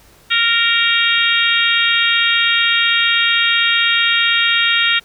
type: harmonic tone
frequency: 464.3 Hz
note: A#4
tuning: 7 cents flat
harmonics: 3 / 4 / 5 / 6 / 7 / 8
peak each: -19 / -19 / -19 / -19 / -19 / -19 dBFS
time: 0.3-5 s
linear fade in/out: 20 ms
effects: pink hiss -48 dBFS RMS until 5.04 s